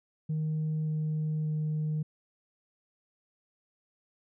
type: tone with pitch steps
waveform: sine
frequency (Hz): 155.56 / 154.66 / 153.77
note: D#3 / D#3 / D#3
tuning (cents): 0 / -10 / -20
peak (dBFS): -26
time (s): 0.29-2.03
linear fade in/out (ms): 10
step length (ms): 580
effects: tanh soft clip ceiling -26 dBFS